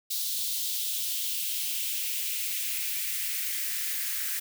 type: noise with high-pass filter sweep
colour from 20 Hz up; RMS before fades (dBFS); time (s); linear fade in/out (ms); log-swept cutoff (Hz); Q
blue; -31; 0.1-4.4; 10; 3900 to 1700; 2.6
effects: none